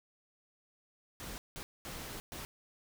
pink noise bursts at uneven times, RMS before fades -44 dBFS, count 4, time 1.2-1.38 / 1.56-1.63 / 1.85-2.2 / 2.32-2.45 s, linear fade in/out 0 ms, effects none

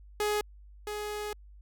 sawtooth tone pair in turn, 418.9 / 418.9 Hz, G#4 / G#4, +15 / +15 cents, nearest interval unison, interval 0 cents, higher neither, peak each -23 / -30 dBFS, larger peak first, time 0.2-0.41 / 0.87-1.33 s, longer second, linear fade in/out 2 ms, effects added 50 Hz sine -49 dBFS peak until 1.61 s

